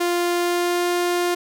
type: tone with pitch glide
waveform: sawtooth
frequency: 349.2 to 352 Hz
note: F4 to F4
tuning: 0 to +14 cents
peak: -15 dBFS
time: 0-1.35 s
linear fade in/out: 10 ms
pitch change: +14 cents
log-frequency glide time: 0.37-0.88 s
effects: none